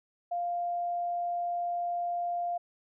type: tone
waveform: sine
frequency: 698.5 Hz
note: F5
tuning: in tune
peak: -29 dBFS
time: 0.31-2.58 s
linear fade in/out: 10 ms
effects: none